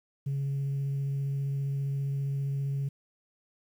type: tone with vibrato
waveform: sine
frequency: 138.59 Hz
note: C#3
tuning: in tune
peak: -26 dBFS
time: 0.26-2.89 s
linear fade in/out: 10 ms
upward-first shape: sine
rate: 15 Hz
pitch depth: 9 cents each way
effects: tanh soft clip ceiling -26 dBFS + 10-bit